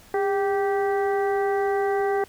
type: harmonic tone with a mistuned harmonic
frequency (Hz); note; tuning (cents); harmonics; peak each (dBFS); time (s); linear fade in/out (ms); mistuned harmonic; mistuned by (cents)
389.8; G4; -10; 1 / 2 / 3 / 4 / 5; -22 / -26 / -36 / -35 / -36; 0.14-2.24; 2; 1; +57
effects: pink hiss -51 dBFS RMS until 2.28 s